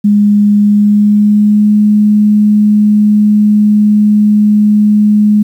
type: tone with pitch glide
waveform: sine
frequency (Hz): 206.2 to 209.7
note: G#3 to G#3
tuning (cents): -12 to +17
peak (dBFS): -4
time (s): 0.04-5.43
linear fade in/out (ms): 10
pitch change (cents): +29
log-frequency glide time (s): 0.59-1.71
effects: 7-bit